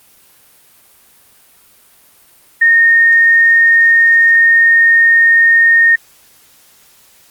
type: tone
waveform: sine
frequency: 1841 Hz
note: A#6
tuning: 22 cents flat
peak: -5 dBFS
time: 2.61-5.96 s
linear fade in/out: 10 ms
effects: white hiss -47 dBFS RMS until 7.3 s + Opus 32 kbps